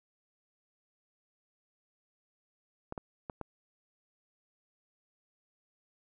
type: clicks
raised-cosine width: 1 ms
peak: -24 dBFS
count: 4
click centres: 2.924 / 2.978 / 3.298 / 3.413 s
effects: none